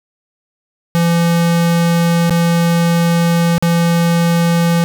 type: tone with dropouts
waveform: square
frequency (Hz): 169.5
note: E3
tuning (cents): +49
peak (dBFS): -11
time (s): 0.95-4.84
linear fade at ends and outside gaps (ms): 0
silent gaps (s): 2.296-2.307 / 3.581-3.625
effects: none